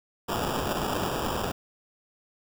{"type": "noise with sample-and-hold", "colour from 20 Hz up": "white", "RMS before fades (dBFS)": -29, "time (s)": [0.28, 1.52], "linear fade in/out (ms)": 10, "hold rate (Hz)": 2100, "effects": []}